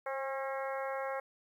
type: harmonic tone with a mistuned harmonic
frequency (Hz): 270.6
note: C#4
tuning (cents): -42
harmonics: 2 / 3 / 4 / 5 / 6 / 7 / 8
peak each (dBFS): -37 / -41 / -43 / -45 / -47 / -48 / -49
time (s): 0.06-1.2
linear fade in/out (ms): 5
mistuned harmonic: 2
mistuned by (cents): -17
effects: 11-bit